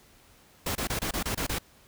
pink noise bursts, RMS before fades -30 dBFS, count 8, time 0.66-1.586 s, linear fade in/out 5 ms, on 93 ms, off 26 ms, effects pink hiss -58 dBFS RMS until 1.87 s

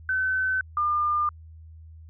sine tone pair in turn, 1523 / 1203.4 Hz, F#6 / D6, +50 / +42 cents, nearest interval major third, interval 408 cents, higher first, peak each -22 / -21 dBFS, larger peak second, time 0.09-0.61 / 0.77-1.29 s, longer neither, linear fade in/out 2 ms, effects added 80 Hz sine -43 dBFS peak until 2.09 s

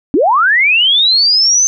sine linear sweep, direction up, 246.9 to 6272 Hz, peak -7 dBFS, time 0.14-1.67 s, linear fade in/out 0 ms, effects none

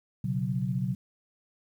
sine chord, B suspended second, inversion none, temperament equal, 123.47 / 138.59 / 185 Hz, B2 / C#3 / F#3, 0 / 0 / 0 cents, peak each -31 dBFS, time 0.24-0.95 s, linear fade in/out 5 ms, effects 10-bit

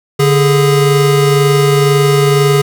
square tone pair together, 144.87 / 412.6 Hz, D3 / G#4, -23 / -11 cents, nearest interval octave + tritone, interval 1812 cents, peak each -11 dBFS, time 0.19-2.62 s, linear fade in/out 10 ms, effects none

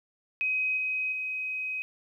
sine tone with level steps, 2525 Hz, D#7, 25 cents sharp, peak -25 / -27 / -30 dBFS, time 0.41-1.82 s, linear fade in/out 0 ms, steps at 0.77 / 1.12 s, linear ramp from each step 5 ms, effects 11-bit

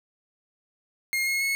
40% pulse tone with pitch steps, 2136 / 2162 / 2188 Hz, C7 / C#7 / C#7, +35 / -44 / -23 cents, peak -23 dBFS, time 1.13-1.55 s, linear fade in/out 0 ms, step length 140 ms, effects none

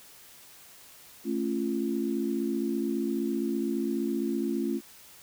sine chord, A augmented, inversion none, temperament just, 220 / 275 / 343.8 Hz, A3 / C#4 / E#4, 0 / -14 / -27 cents, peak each -31 dBFS, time 1.24-4.81 s, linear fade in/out 50 ms, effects white hiss -52 dBFS RMS until 5.22 s

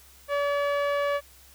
sawtooth tone with low-pass filter, 572 Hz, D5, 46 cents flat, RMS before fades -26 dBFS, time 0.28-1.21 s, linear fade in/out 50 ms, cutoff 2200 Hz, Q 0.83, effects added 66 Hz sine -56 dBFS peak until 1.54 s + white hiss -54 dBFS RMS until 1.54 s

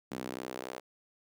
sawtooth tone with high-pass filter sweep, 63.4 Hz, B1, 46 cents sharp, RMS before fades -41 dBFS, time 0.11-0.8 s, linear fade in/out 10 ms, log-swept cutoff 230 to 510 Hz, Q 1.4, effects none

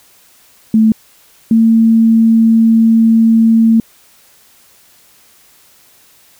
sine tone pair in turn, 220 / 225.8 Hz, A3 / A3, 0 / +45 cents, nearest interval unison, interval 45 cents, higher second, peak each -5 dBFS, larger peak neither, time 0.74-0.92 / 1.51-3.8 s, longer second, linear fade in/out 2 ms, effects white hiss -47 dBFS RMS until 6.39 s

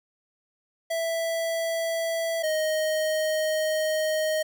square tone pair in turn, 660 / 623.9 Hz, E5 / D#5, +2 / +5 cents, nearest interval minor second, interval 97 cents, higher first, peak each -26 / -24 dBFS, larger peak second, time 0.9-2.43 / 2.43-4.43 s, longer second, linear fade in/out 10 ms, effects none

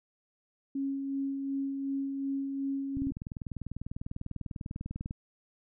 sine tone with tremolo, 274.2 Hz, C#4, 19 cents flat, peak -29 dBFS, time 0.75-3.11 s, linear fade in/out 5 ms, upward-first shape sine, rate 2.7 Hz, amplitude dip 35%
click train, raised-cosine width 5 ms, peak -25 dBFS, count 44, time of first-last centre 2.97-5.109 s, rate 20.1 Hz
effects none

